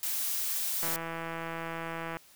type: noise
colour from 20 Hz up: blue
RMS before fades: -32 dBFS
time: 0.03-0.96 s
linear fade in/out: 0 ms
type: click train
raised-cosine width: 0.5 ms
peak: -22 dBFS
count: 222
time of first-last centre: 0.83-2.169 s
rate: 165 Hz
effects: white hiss -58 dBFS RMS until 2.35 s